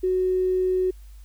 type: tone with tanh clipping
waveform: triangle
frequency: 370 Hz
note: F#4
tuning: in tune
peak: -19 dBFS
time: 0.03-0.91 s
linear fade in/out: 10 ms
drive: 3 dB
effects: added 50 Hz sine -41 dBFS peak until 1.24 s + white hiss -60 dBFS RMS until 1.24 s